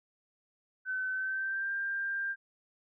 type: tone with pitch glide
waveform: sine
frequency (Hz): 1521 to 1591.1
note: F#6 to G6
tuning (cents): +47 to +25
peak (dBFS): -31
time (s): 0.85-2.36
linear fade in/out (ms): 50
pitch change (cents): +78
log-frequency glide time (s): 1.11-1.72
effects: none